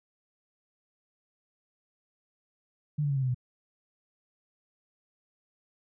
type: tone with pitch steps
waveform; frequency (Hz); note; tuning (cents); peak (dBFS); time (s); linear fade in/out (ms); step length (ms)
sine; 149.4 / 144.06 / 138.91 / 133.95 / 129.16 / 124.55; D3 / D3 / C#3 / C3 / C3 / B2; +30 / -33 / +4 / +41 / -22 / +15; -25; 2.98-3.346; 10; 61
effects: none